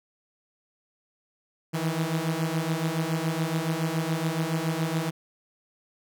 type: beating tone pair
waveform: sawtooth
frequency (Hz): 157.6 / 164.7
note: D#3 / E3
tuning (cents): +23 / -1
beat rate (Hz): 7.1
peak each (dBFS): -25 / -24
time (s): 1.73-5.11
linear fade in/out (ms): 20
effects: none